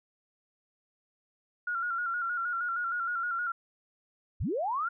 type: tone with vibrato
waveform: sine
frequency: 1404 Hz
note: F6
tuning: 9 cents sharp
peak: -29 dBFS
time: 1.67-3.52 s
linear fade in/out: 5 ms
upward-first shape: square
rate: 6.4 Hz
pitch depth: 48 cents each way
type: linear sweep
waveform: sine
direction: up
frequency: 38.56 to 1445 Hz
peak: -28 dBFS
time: 4.4-4.89 s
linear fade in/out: 10 ms
effects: none